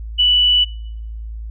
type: tone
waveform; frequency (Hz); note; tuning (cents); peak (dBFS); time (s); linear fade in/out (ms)
sine; 2963; F#7; +2; -10; 0.18-0.65; 20
effects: noise-tail reverb RT60 0.8 s tail -25 dB re dry + added 55 Hz sine -26 dBFS peak until 1.5 s